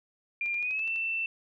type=tone with pitch glide; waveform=sine; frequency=2396 to 2674 Hz; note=D7 to E7; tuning=+34 to +24 cents; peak=-28 dBFS; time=0.41-1.26 s; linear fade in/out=2 ms; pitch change=+190 cents; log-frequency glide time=0.57-0.87 s
type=click train; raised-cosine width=0.2 ms; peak=-32 dBFS; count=7; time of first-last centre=0.46-0.96 s; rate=12 Hz
effects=none

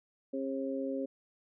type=harmonic tone; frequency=135 Hz; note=C#3; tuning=45 cents flat; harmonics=2 / 3 / 4; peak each=-35 / -40 / -37 dBFS; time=0.33-1.06 s; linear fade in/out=10 ms; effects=none

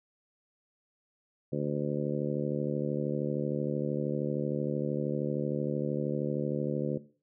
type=harmonic tone; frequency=73 Hz; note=D2; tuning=10 cents flat; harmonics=2 / 3 / 4 / 5 / 6 / 7 / 8; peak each=-33 / -36 / -36 / -36 / -40 / -37 / -43 dBFS; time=1.52-6.98 s; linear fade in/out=10 ms; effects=noise-tail reverb RT60 0.4 s tail -17 dB re dry

